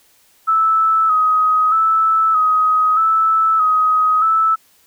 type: tone with vibrato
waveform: sine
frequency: 1286 Hz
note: E6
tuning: 43 cents flat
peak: -11 dBFS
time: 0.47-4.56 s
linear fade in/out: 20 ms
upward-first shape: square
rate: 0.8 Hz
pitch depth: 35 cents each way
effects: white hiss -54 dBFS RMS until 4.86 s